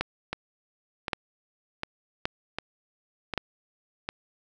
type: two click trains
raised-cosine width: 0.3 ms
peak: -14 / -10 dBFS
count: 6 / 4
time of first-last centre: 0.33-4.089 / 0.01-3.377 s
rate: 1.33 / 0.891 Hz
effects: none